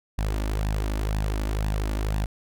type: tone with flanger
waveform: sawtooth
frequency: 52.2 Hz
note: G#1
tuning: 10 cents sharp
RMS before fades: -26 dBFS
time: 0.18-2.26 s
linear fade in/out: 5 ms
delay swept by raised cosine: 1.1 to 3.5 ms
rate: 2 Hz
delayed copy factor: +0.6
effects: none